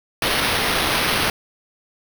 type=noise with sample-and-hold; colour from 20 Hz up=violet; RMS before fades=-20 dBFS; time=0.22-1.3 s; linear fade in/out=2 ms; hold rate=7350 Hz; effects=none